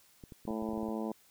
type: clicks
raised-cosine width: 3 ms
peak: -34 dBFS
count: 10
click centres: 0.238 / 0.322 / 0.453 / 0.507 / 0.624 / 0.689 / 0.733 / 0.777 / 0.831 / 0.887 s
type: harmonic tone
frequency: 110 Hz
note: A2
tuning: in tune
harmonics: 2 / 3 / 4 / 5 / 6 / 7 / 8 / 9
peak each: -36 / -40 / -42 / -44 / -46 / -47 / -48 / -49 dBFS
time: 0.47-1.12 s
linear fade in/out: 5 ms
effects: white hiss -64 dBFS RMS until 1.3 s